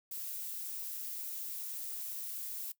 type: noise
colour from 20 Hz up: violet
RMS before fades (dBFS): -41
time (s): 0.11-2.72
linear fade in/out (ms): 5
effects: noise-tail reverb RT60 0.1 s tail -19 dB re dry